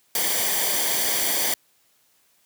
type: noise with comb filter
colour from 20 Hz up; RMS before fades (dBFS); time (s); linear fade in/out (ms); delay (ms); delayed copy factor
white; -23; 0.15-1.54; 2; 0.75; -0.65
effects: white hiss -63 dBFS RMS until 2.45 s + high-pass 80 Hz 12 dB/octave